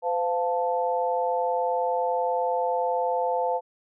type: chord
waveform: sine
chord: F major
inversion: second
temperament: equal with one note detuned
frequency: 509.8 / 698.5 / 880 Hz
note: C5 / F5 / A5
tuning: -45 / 0 / 0 cents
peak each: -26 / -28 / -27 dBFS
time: 0.02-3.61 s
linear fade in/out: 50 ms
effects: none